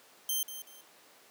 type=tone with echo; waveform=5% pulse; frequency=3136 Hz; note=G7; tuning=in tune; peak=-21 dBFS; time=0.29-0.43 s; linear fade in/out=2 ms; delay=190 ms; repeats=2; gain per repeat=-11 dB; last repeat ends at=0.81 s; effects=pink hiss -58 dBFS RMS until 1.3 s + high-pass 400 Hz 12 dB/octave